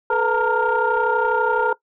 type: tone cluster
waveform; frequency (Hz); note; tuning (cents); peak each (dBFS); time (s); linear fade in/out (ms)
sine; 433.4 / 494.2 / 901 / 933 / 1404; A4 / B4 / A5 / A#5 / F6; -26 / +1 / +41 / +1 / +9; -22; 0.1-1.73; 5
effects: noise-tail reverb RT60 0.1 s tail -19 dB re dry + tanh soft clip ceiling -8 dBFS